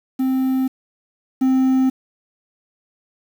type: tone pair in turn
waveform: triangle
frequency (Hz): 261.6 / 261.6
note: C4 / C4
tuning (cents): 0 / 0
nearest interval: unison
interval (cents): 0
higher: neither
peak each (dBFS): -14 / -11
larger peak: second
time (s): 0.19-0.68 / 1.41-1.9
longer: neither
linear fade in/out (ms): 10
effects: 7-bit